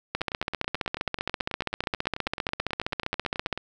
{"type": "two click trains", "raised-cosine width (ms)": 0.3, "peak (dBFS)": [-17, -10], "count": [32, 52], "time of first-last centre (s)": [[0.21, 3.576], [0.15, 3.527]], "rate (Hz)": [9.21, 15.1], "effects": []}